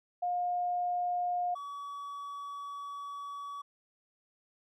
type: tone pair in turn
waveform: sine / triangle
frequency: 712 / 1136.8 Hz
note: F5 / C#6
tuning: +33 / +43 cents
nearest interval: minor sixth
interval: 810 cents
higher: second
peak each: -29 / -37 dBFS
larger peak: first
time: 0.22-1.55 / 1.55-3.62 s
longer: second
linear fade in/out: 10 ms
effects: none